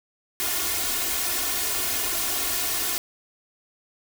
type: noise with comb filter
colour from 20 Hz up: white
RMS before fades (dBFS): -26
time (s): 0.4-2.98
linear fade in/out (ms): 0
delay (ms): 2.8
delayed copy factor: +0.9
effects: none